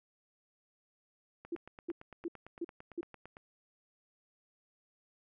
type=click train; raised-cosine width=0.5 ms; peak=-34 dBFS; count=18; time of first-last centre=1.45-3.369 s; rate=8.86 Hz
type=tone bursts; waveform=sine; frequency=340 Hz; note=F4; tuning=46 cents flat; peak=-34 dBFS; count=5; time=1.52-3.01 s; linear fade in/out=5 ms; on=34 ms; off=330 ms
effects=none